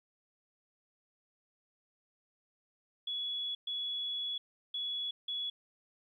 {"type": "tone bursts at uneven times", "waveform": "sine", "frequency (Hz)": 3385, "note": "G#7", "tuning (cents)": 32, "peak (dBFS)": -34, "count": 4, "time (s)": [[3.07, 3.55], [3.67, 4.38], [4.74, 5.11], [5.28, 5.5]], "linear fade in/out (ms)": 5, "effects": ["12-bit"]}